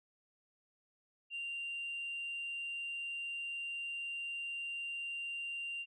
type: tone with frequency modulation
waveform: sine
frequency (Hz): 2778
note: F7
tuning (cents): -10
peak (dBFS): -37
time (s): 1.3-5.86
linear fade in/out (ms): 50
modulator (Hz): 26.5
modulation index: 0.26
effects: tanh soft clip ceiling -35 dBFS